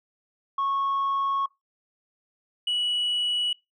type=tone pair in turn; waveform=sine; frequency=1100 / 2937 Hz; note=C#6 / F#7; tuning=-14 / -13 cents; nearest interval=octave + perfect fourth; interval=1701 cents; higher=second; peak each=-21 dBFS; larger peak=neither; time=0.58-1.46 / 2.67-3.53 s; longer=first; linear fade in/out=5 ms; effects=noise-tail reverb RT60 0.2 s tail -24 dB re dry + tanh soft clip ceiling -21 dBFS